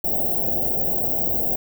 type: band-stop noise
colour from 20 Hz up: white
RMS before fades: -22 dBFS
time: 0.04-1.56 s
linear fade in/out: 5 ms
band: 800 to 16000 Hz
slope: 96 dB/octave
effects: none